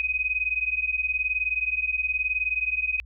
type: beating tone pair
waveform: sine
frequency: 2500 / 2519 Hz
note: D#7 / D#7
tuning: +8 / +21 cents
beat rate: 19 Hz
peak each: -27 / -26 dBFS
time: 0-3 s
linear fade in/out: 0 ms
effects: added 60 Hz sine -43 dBFS peak until 3.05 s